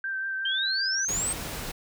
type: tone with vibrato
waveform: sine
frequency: 1563 Hz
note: G6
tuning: 6 cents flat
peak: -28 dBFS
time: 0.04-1.05 s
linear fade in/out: 2 ms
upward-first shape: triangle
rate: 5.5 Hz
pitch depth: 23 cents each way
type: exponential sweep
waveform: sine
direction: up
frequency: 3084 to 8550 Hz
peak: -26 dBFS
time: 0.45-1.33 s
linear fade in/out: 5 ms
type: noise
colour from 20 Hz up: pink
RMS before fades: -35 dBFS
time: 1.08-1.72 s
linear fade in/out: 10 ms
effects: none